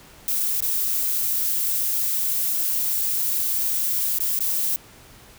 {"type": "noise with dropouts", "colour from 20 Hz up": "violet", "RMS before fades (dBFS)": -23, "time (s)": [0.28, 4.76], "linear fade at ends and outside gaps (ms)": 0, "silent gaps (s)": [[0.605, 0.624], [4.186, 4.204], [4.39, 4.406]], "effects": ["pink hiss -48 dBFS RMS until 5.38 s"]}